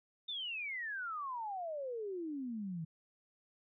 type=exponential sweep; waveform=sine; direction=down; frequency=3660 to 155.56 Hz; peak=-38 dBFS; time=0.28-2.85 s; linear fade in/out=10 ms; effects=none